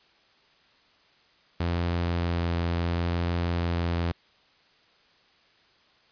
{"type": "tone with vibrato", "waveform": "sawtooth", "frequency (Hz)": 85.8, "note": "F2", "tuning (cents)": -30, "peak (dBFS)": -21, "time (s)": [1.6, 4.12], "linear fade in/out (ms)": 5, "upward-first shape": "sine", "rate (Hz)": 0.73, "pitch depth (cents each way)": 10, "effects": ["white hiss -61 dBFS RMS until 6.11 s", "resampled to 11025 Hz"]}